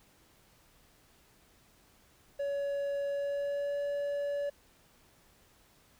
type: tone with pitch glide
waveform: triangle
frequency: 564 to 571.9 Hz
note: C#5 to D5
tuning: +30 to -46 cents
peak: -29 dBFS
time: 2.39-4.5 s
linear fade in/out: 10 ms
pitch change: +24 cents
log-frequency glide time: 3.07-3.81 s
effects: pink hiss -64 dBFS RMS until 5.99 s